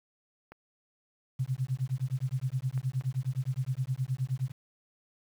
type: clicks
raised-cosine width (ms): 0.5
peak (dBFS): -32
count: 3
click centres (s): 0.52 / 2.777 / 3.011
type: tone with tremolo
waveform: sine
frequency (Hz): 130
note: C3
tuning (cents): -11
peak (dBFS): -25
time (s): 1.39-4.52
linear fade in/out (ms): 10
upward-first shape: sine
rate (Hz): 9.6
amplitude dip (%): 100
effects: 9-bit